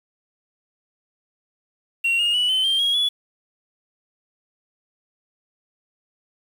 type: tone with pitch steps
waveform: sine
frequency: 2743 / 2845 / 2950 / 3059 / 3173 / 3290 / 3412 Hz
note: F7 / F7 / F#7 / G7 / G7 / G#7 / G#7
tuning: -32 / +31 / -6 / -43 / +20 / -17 / +46 cents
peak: -15 dBFS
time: 2.04-3.09 s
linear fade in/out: 10 ms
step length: 150 ms
effects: tanh soft clip ceiling -16 dBFS + 7-bit